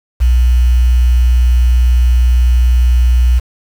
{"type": "tone with quantisation", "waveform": "sine", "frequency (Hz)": 61.1, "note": "B1", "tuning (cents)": -18, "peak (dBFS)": -6, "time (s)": [0.2, 3.4], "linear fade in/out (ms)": 20, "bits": 5, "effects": []}